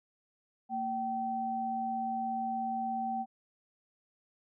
sine tone pair together, 229.2 / 771 Hz, A#3 / G5, -29 / -29 cents, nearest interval octave + major sixth, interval 2100 cents, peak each -38 / -32 dBFS, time 0.69-3.26 s, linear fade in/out 50 ms, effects none

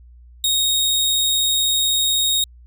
sawtooth tone, 3744 Hz, A#7, 7 cents sharp, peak -13 dBFS, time 0.44-2.44 s, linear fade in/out 2 ms, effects added 60 Hz sine -42 dBFS peak until 2.66 s

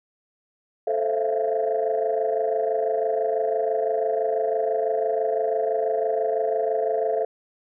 sine chord, F major seventh, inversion first, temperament equal with one note detuned, 440 / 523.3 / 659.3 / 685.3 Hz, A4 / C5 / E5 / F5, 0 / 0 / 0 / -33 cents, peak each -24 / -27 / -27 / -26 dBFS, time 0.87-7.25 s, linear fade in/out 5 ms, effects tanh soft clip ceiling -13 dBFS

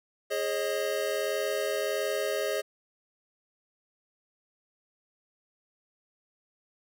square chord, Ab suspended fourth, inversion none, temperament equal with one note detuned, 415.3 / 540.8 / 622.3 Hz, Ab4 / Db5 / Eb5, 0 / -43 / 0 cents, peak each -33 dBFS, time 0.3-2.62 s, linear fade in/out 20 ms, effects none

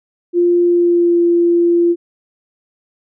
sine tone with pitch glide, 349.2 to 343.8 Hz, F4 to F4, 0 to -27 cents, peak -9 dBFS, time 0.33-1.96 s, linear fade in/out 50 ms, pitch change -27 cents, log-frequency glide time 0.63-1.21 s, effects none

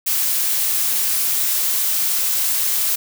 blue noise, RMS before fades -19 dBFS, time 0.06-2.96 s, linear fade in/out 10 ms, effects none

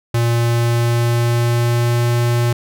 square tone with pitch glide, 117.7 to 119.41 Hz, A#2 to A#2, +17 to +42 cents, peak -14 dBFS, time 0.14-2.53 s, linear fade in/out 5 ms, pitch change +25 cents, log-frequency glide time 0.35-2.11 s, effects none

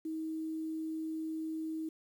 sine tone with quantisation, 318 Hz, D#4, 38 cents sharp, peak -35 dBFS, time 0.05-1.89 s, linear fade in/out 5 ms, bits 10, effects none

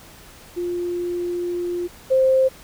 sine tone pair in turn, 351.2 / 525.2 Hz, F4 / C5, +10 / +6 cents, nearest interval perfect fifth, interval 696 cents, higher second, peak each -22 / -13 dBFS, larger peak second, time 0.56-1.88 / 2.1-2.49 s, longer first, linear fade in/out 20 ms, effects pink hiss -45 dBFS RMS until 2.63 s

